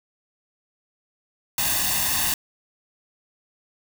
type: noise with comb filter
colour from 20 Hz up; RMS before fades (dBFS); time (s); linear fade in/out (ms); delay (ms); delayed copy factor
white; -23; 1.58-2.34; 2; 1.1; +0.75
effects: none